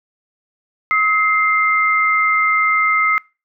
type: tone pair together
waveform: sine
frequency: 1276 / 2093 Hz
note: D#6 / C7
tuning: +43 / 0 cents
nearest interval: major sixth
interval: 857 cents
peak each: -15 dBFS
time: 0.91-3.18 s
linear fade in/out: 0 ms
effects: noise-tail reverb RT60 0.3 s tail -25 dB re dry